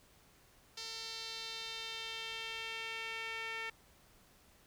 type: tone with band-pass filter sweep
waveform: sawtooth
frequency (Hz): 450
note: A4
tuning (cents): +39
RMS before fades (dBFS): -43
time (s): 0.77-3.7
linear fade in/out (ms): 5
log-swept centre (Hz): 4700 to 2200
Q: 2.6
effects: pink hiss -65 dBFS RMS until 4.66 s